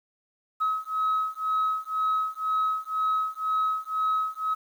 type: beating tone pair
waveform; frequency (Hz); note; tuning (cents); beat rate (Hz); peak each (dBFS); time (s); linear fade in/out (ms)
sine; 1278 / 1280; D#6 / D#6; +46 / +49; 2; -26; 0.6-4.55; 20
effects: tanh soft clip ceiling -19 dBFS + 9-bit